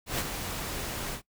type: noise with ADSR envelope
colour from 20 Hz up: pink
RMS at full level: -28 dBFS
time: 0.06-1.22 s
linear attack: 130 ms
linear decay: 37 ms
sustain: -7 dB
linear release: 91 ms
effects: noise-tail reverb RT60 0.1 s tail -20 dB re dry